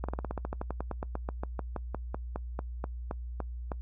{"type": "slowing click train", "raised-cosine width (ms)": 1, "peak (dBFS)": -20, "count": 27, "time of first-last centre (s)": [0.04, 3.718], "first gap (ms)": 46, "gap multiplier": 1.08, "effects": ["noise-tail reverb RT60 0.1 s tail -24 dB re dry", "added 60 Hz sine -36 dBFS peak until 3.81 s"]}